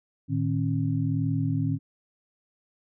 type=tone cluster; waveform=sine; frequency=111.2 / 152.8 / 270.7 Hz; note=A2 / D#3 / C#4; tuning=+19 / -31 / -41 cents; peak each=-27 / -27 / -29 dBFS; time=0.28-1.79 s; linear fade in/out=50 ms; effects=none